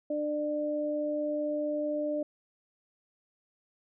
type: tone pair together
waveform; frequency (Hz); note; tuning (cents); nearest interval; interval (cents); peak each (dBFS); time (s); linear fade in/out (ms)
sine; 298.5 / 597; D4 / D5; +28 / +28; octave; 1200; -33 / -30; 0.1-2.23; 5
effects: none